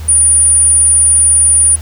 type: tone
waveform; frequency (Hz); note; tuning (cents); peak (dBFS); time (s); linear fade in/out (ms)
sine; 9460; D9; +12; -5; 0.08-1.76; 10
effects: added 79 Hz sine -21 dBFS peak until 1.81 s + pink hiss -35 dBFS RMS until 1.81 s